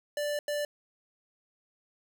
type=tone bursts at uneven times; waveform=square; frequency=587.3 Hz; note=D5; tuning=in tune; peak=-30 dBFS; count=2; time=0.17-0.39 / 0.48-0.65 s; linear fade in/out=2 ms; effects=none